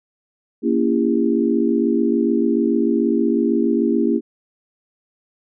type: chord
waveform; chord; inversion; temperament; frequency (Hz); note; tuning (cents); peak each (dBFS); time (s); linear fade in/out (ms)
sine; A# diminished seventh; none; just; 233.1 / 279.7 / 335.6 / 402.8; A#3 / C#4 / E4 / G4; 0 / +16 / +31 / +47; -19 / -21 / -20 / -22; 0.62-4.21; 50
effects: none